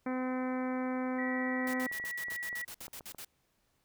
harmonic tone, 255.8 Hz, C4, 39 cents flat, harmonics 1 / 2 / 3 / 4 / 5 / 6 / 7 / 8 / 9, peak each -33 / -39 / -43 / -45 / -47 / -49 / -50 / -51 / -52 dBFS, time 0.06-1.87 s, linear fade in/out 5 ms
sine tone, 1936 Hz, B6, 35 cents flat, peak -36 dBFS, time 1.18-2.65 s, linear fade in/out 10 ms
white noise bursts, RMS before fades -45 dBFS, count 13, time 1.67-3.248 s, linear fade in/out 2 ms, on 66 ms, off 60 ms
clicks, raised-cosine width 1 ms, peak -36 dBFS, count 10, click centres 1.915 / 1.999 / 2.04 / 2.284 / 2.32 / 2.529 / 2.813 / 2.881 / 3.008 / 3.147 s
effects pink hiss -75 dBFS RMS until 3.84 s

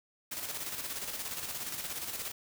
white noise with tremolo, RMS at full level -37 dBFS, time 0.31-2.32 s, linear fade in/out 10 ms, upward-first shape square, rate 17 Hz, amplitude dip 45%, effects none

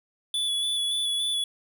square tone with vibrato, 3434 Hz, A7, 43 cents flat, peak -25 dBFS, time 0.34-1.44 s, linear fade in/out 2 ms, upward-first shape square, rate 3.5 Hz, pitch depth 17 cents each way, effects none

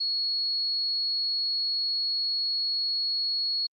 sine tone, 4343 Hz, C#8, 36 cents flat, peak -25 dBFS, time 0-3.67 s, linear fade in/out 10 ms, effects Opus 32 kbps

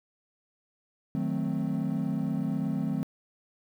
triangle chord, D# diminished seventh, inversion none, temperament equal with one note detuned, 155.56 / 183.93 / 220 / 261.6 Hz, D#3 / F#3 / A3 / C4, 0 / -10 / 0 / 0 cents, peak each -30 dBFS, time 1.15-3.03 s, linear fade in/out 0 ms, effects tanh soft clip ceiling -19 dBFS + 10-bit

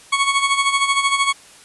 20% pulse tone with tremolo, 1108.7 Hz, C#6, in tune, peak -8 dBFS, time 0.12-1.33 s, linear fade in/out 10 ms, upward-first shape sine, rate 13 Hz, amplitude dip 65%, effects white hiss -45 dBFS RMS until 1.64 s + resampled to 24000 Hz

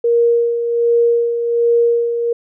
sine tone with tremolo, 470 Hz, A#4, 14 cents sharp, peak -9 dBFS, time 0.04-2.33 s, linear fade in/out 5 ms, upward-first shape sine, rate 1.3 Hz, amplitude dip 55%, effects none

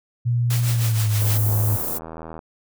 sine tone with pitch glide, 119.8 to 106.11 Hz, A#2 to G#2, +48 to +38 cents, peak -17 dBFS, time 0.25-1.77 s, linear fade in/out 20 ms, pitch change -210 cents, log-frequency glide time 0.67-1.13 s
white noise with tremolo, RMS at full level -27 dBFS, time 0.5-1.38 s, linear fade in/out 5 ms, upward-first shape triangle, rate 6.4 Hz, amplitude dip 70%
white band-stop noise, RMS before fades -26 dBFS, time 1.19-1.99 s, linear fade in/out 20 ms, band 690 to 14000 Hz, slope 12 dB/octave
click train, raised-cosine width 1 ms, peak -21 dBFS, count 74, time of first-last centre 1.49-2.391 s, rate 81 Hz
effects none

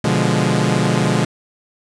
sawtooth chord, B diminished seventh, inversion none, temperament equal, 123.47 / 146.83 / 174.61 / 207.7 Hz, B2 / D3 / F3 / Ab3, 0 / 0 / 0 / 0 cents, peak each -16 dBFS, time 0.04-1.25 s, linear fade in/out 5 ms, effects resampled to 22050 Hz + 8-bit

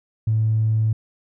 triangle tone with tanh clipping, 110 Hz, A2, in tune, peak -16 dBFS, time 0.27-0.93 s, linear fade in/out 5 ms, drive 4 dB, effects none

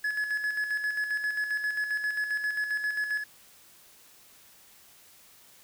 triangle tone with tremolo, 1700 Hz, G#6, 40 cents sharp, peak -24 dBFS, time 0.04-3.24 s, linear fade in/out 5 ms, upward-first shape square, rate 7.5 Hz, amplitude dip 50%, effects white hiss -56 dBFS RMS until 5.63 s

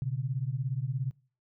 sine beating tone pair, 123.47 / 140.47 Hz, B2 / C#3, 0 / +23 cents, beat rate 17 Hz, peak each -32 / -32 dBFS, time 0.02-1.11 s, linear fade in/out 0 ms, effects noise-tail reverb RT60 0.4 s tail -22 dB re dry

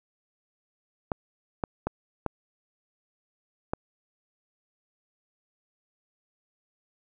clicks, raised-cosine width 1 ms, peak -13 dBFS, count 5, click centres 1.118 / 1.638 / 1.87 / 2.263 / 3.735 s, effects none

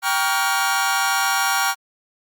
sawtooth chord, G half-diminished seventh, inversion none, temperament just, 784 / 940.8 / 1128.9 / 1411.2 Hz, G5 / Bb5 / Db6 / F6, 0 / +16 / +31 / +18 cents, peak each -19 / -22 / -21 / -18 dBFS, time 0.02-1.75 s, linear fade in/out 50 ms, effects Opus 48 kbps

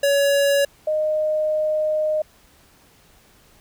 square / sine tone pair in turn, 563 / 616.2 Hz, C#5 / D#5, +27 / -17 cents, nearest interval major second, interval 156 cents, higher second, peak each -16 / -18 dBFS, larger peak first, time 0.03-0.65 / 0.87-2.22 s, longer second, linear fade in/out 5 ms, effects pink hiss -54 dBFS RMS until 3.6 s

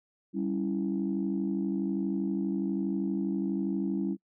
sine chord, C# diminished, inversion second, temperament equal, 196 / 277.2 / 329.6 Hz, G3 / C#4 / E4, 0 / 0 / 0 cents, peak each -30 / -32 / -32 dBFS, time 0.33-4.17 s, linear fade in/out 50 ms, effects noise-tail reverb RT60 0.1 s tail -26 dB re dry + tanh soft clip ceiling -20 dBFS

